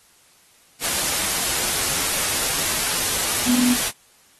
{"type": "tone in noise", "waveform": "sine", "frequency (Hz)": 246.9, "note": "B3", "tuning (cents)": 0, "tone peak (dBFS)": -16, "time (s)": [3.45, 3.77], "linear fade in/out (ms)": 50, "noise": "white", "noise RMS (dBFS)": -22, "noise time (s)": [0.8, 3.92], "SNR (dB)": 3, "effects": ["white hiss -55 dBFS RMS until 4.39 s", "AAC 32 kbps"]}